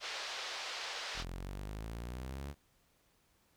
white band-pass noise, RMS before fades -42 dBFS, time 0-1.25 s, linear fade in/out 50 ms, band 470 to 5000 Hz, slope 24 dB/octave
sawtooth exponential sweep, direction up, 41.2 to 72.6 Hz, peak -37 dBFS, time 1.14-2.55 s, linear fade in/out 50 ms
effects pink hiss -72 dBFS RMS until 3.56 s

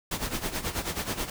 pink noise with tremolo, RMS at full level -29 dBFS, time 0.11-1.3 s, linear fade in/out 5 ms, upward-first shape sine, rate 9.3 Hz, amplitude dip 75%, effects none

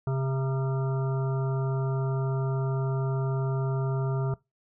harmonic tone with a mistuned harmonic, 133.4 Hz, C3, 34 cents sharp, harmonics 1 / 3 / 5 / 7 / 9 / 10, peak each -25 / -35 / -39 / -42 / -44 / -45 dBFS, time 0.07-4.34 s, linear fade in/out 2 ms, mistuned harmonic 10, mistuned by +45 cents, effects noise-tail reverb RT60 0.2 s tail -21 dB re dry

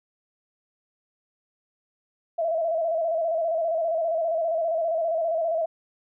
sine tone with vibrato, 657 Hz, E5, 6 cents flat, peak -22 dBFS, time 2.38-5.66 s, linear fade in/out 10 ms, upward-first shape square, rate 15 Hz, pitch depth 53 cents each way, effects none

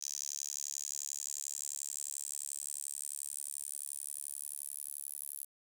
10% pulse tone with high-pass filter sweep, 71.4 Hz, D2, 48 cents flat, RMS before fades -42 dBFS, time 0.01-5.45 s, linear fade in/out 10 ms, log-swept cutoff 6200 to 11000 Hz, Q 6.4, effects none

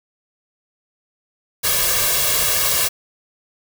white noise with comb filter, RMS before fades -18 dBFS, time 1.63-2.89 s, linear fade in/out 20 ms, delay 1.8 ms, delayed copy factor +0.9, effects none

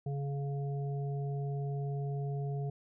harmonic tone, 140.4 Hz, C#3, 22 cents sharp, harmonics 1 / 3 / 5, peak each -33 / -43 / -47 dBFS, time 0.06-2.7 s, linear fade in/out 5 ms, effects none

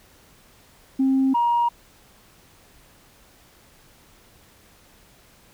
sine tone pair in turn, 266.4 / 947.6 Hz, C4 / A#5, +31 / +28 cents, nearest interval octave + minor seventh, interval 2197 cents, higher second, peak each -15 / -16 dBFS, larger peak first, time 0.99-1.34 / 1.34-1.69 s, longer neither, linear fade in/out 10 ms, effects tanh soft clip ceiling -13 dBFS + pink hiss -54 dBFS RMS until 5.53 s

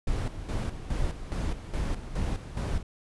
brown noise with tremolo, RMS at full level -29 dBFS, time 0.07-2.83 s, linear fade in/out 5 ms, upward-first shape square, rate 2.4 Hz, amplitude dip 65%, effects resampled to 24000 Hz

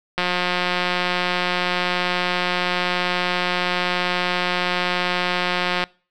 click train, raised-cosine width 0.3 ms, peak -5 dBFS, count 1014, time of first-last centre 0.18-5.839 s, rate 179 Hz, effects noise-tail reverb RT60 0.4 s tail -25 dB re dry

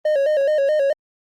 triangle tone with vibrato, 581 Hz, D5, 19 cents flat, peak -13 dBFS, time 0.05-0.93 s, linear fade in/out 5 ms, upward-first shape square, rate 4.7 Hz, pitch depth 88 cents each way, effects Opus 24 kbps

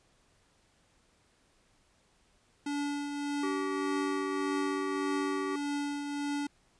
square tone with tremolo, 287.6 Hz, D4, 36 cents flat, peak -31 dBFS, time 2.66-6.47 s, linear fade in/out 5 ms, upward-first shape triangle, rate 1.7 Hz, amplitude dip 45%
harmonic tone, 383.4 Hz, G4, 38 cents flat, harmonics 1 / 3 / 5 / 6, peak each -34 / -38 / -44 / -53 dBFS, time 3.43-5.56 s, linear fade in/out 5 ms
effects pink hiss -68 dBFS RMS until 6.79 s + resampled to 22050 Hz

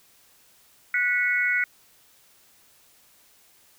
sine tone cluster, 1469 / 1957 / 2205 Hz, F#6 / B6 / C#7, -13 / -16 / -10 cents, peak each -25 dBFS, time 0.94-1.64 s, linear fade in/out 2 ms, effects white hiss -58 dBFS RMS until 3.78 s

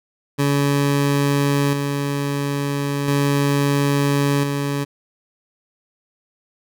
20% pulse tone with tremolo, 141.7 Hz, C#3, 38 cents sharp, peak -11 dBFS, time 0.38-4.85 s, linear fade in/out 20 ms, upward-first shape square, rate 0.37 Hz, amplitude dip 40%, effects none

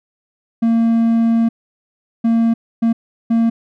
triangle tone bursts at uneven times, 229.1 Hz, A#3, 30 cents flat, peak -9 dBFS, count 4, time 0.62-1.49 / 2.24-2.54 / 2.82-2.93 / 3.3-3.5 s, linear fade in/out 10 ms, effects none

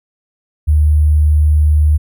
sine tone with sample-and-hold, 75.6 Hz, D#2, 49 cents flat, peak -7 dBFS, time 0.67-1.98 s, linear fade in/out 20 ms, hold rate 11025 Hz, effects none

